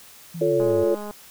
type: linear sweep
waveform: sine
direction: down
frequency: 172.9 to 93.7 Hz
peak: -30 dBFS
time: 0.34-0.84 s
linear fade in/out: 10 ms
type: chord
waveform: sine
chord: F augmented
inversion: none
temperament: equal with one note detuned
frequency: 349.2 / 440 / 564.1 Hz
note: F4 / A4 / C#5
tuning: 0 / 0 / +30 cents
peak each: -22 dBFS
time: 0.41-0.95 s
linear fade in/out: 5 ms
type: click train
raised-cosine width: 1 ms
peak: -22 dBFS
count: 107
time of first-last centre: 0.6-1.11 s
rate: 208 Hz
effects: white hiss -47 dBFS RMS until 1.3 s